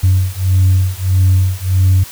sine beating tone pair, 92.5 / 94.1 Hz, F#2 / F#2, 0 / +30 cents, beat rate 1.6 Hz, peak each -11 dBFS, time 0.03-2.04 s, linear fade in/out 10 ms, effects tanh soft clip ceiling -4 dBFS + white hiss -33 dBFS RMS until 2.11 s

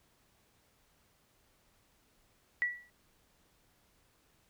sine tone with exponential decay, 1947 Hz, B6, 25 cents flat, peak -25 dBFS, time 2.62-2.9 s, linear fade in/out 0 ms, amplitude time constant 60 ms, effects pink hiss -70 dBFS RMS until 4.49 s

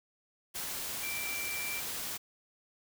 sine tone in noise, 2347 Hz, D7, 2 cents flat, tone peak -37 dBFS, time 1.02-1.81 s, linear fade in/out 20 ms, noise white, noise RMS -38 dBFS, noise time 0.54-2.18 s, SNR -2 dB, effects none

